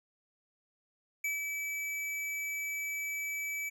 square tone with ADSR envelope, 2300 Hz, D7, 37 cents flat, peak -31 dBFS, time 1.24-3.7 s, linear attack 5 ms, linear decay 150 ms, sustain -4 dB, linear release 18 ms, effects none

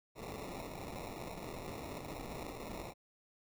blue noise with sample-and-hold, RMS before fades -45 dBFS, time 0.15-2.94 s, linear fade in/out 50 ms, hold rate 1575 Hz, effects none

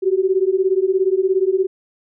sine beating tone pair, 370.8 / 387.8 Hz, F#4 / G4, +4 / -19 cents, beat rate 17 Hz, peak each -17 dBFS, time 0.02-1.67 s, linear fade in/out 20 ms, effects none

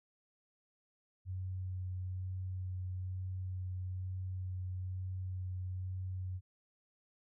sine tone with vibrato, 92.5 Hz, F#2, in tune, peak -37 dBFS, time 1.25-6.41 s, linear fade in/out 50 ms, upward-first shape sine, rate 1.1 Hz, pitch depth 11 cents each way, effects none

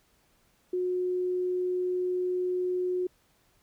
sine tone, 363.2 Hz, F#4, 32 cents flat, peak -26 dBFS, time 0.73-3.07 s, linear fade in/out 5 ms, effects pink hiss -67 dBFS RMS until 3.62 s

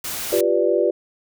white noise, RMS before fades -28 dBFS, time 0.04-0.41 s, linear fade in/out 5 ms
sine chord, G dominant seventh, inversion third, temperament equal, 349.2 / 392 / 493.9 / 587.3 Hz, F4 / G4 / B4 / D5, 0 / 0 / 0 / 0 cents, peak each -21 dBFS, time 0.32-0.91 s, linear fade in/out 10 ms
effects none

